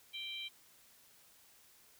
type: harmonic tone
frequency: 784 Hz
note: G5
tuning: in tune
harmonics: 3 / 4 / 5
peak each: -46 / -43 / -48 dBFS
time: 0.13-0.49 s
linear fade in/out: 20 ms
effects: white hiss -64 dBFS RMS until 1.99 s